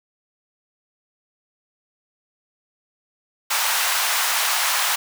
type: high-pass noise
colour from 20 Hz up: pink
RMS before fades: -21 dBFS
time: 3.5-4.96 s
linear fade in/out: 10 ms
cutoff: 840 Hz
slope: 24 dB/octave
effects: none